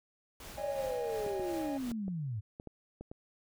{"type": "noise with tremolo", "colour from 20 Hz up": "pink", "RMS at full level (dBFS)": -47, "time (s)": [0.4, 1.92], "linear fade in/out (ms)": 2, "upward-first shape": "sine", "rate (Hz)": 2.8, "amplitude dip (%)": 50}
{"type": "chord", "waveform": "triangle", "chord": "C# suspended second", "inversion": "none", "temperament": "equal with one note detuned", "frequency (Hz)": [554.4, 622.3, 816.8], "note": ["C#5", "D#5", "G#5"], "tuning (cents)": [0, 0, -29], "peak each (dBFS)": -40, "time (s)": [0.57, 1.78], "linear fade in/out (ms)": 10}
{"type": "linear sweep", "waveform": "sine", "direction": "down", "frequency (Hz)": [592, 96.8], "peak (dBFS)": -34, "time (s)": [0.61, 2.41], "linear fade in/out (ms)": 20}
{"type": "clicks", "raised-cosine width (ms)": 2, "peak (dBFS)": -31, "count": 8, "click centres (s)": [1.265, 1.397, 1.916, 2.081, 2.599, 2.673, 3.01, 3.115]}
{"effects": []}